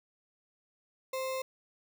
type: tone with sample-and-hold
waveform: sine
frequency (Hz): 523.3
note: C5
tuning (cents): 0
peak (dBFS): -32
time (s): 1.13-1.42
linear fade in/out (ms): 5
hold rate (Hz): 1575
effects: none